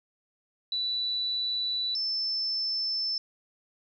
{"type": "tone pair in turn", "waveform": "sine", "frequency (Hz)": [3961, 5287], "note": ["B7", "E8"], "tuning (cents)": [4, 4], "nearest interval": "perfect fourth", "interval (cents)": 500, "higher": "second", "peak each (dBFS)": -27, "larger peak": "neither", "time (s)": [[0.72, 1.95], [1.95, 3.18]], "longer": "neither", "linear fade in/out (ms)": 2, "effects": []}